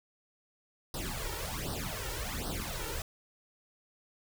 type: noise with flanger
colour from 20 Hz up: pink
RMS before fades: -37 dBFS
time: 0.94-3.02 s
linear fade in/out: 2 ms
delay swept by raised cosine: 0.21 to 2.21 ms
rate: 1.3 Hz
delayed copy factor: +0.9
effects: none